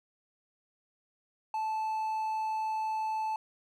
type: tone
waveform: triangle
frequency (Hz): 874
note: A5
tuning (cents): -12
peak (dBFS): -28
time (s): 1.54-3.36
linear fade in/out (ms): 2
effects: none